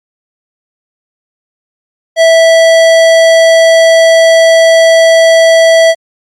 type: tone with hard clipping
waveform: sine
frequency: 656 Hz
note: E5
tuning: 9 cents flat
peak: -4 dBFS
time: 2.16-5.95 s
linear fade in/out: 50 ms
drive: 17 dB
effects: Opus 48 kbps